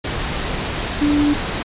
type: tone in noise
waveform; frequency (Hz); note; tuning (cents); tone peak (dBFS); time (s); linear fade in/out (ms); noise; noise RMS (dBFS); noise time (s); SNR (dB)
sine; 292.7; D4; -6; -13; 1.01-1.34; 10; pink; -23; 0.04-1.63; +7
effects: resampled to 8000 Hz